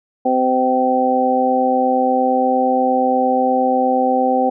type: harmonic tone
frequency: 128.5 Hz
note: C3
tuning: 31 cents flat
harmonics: 2 / 3 / 4 / 5 / 6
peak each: -19 / -28 / -18 / -28 / -16 dBFS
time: 0.25-4.5 s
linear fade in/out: 10 ms
effects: none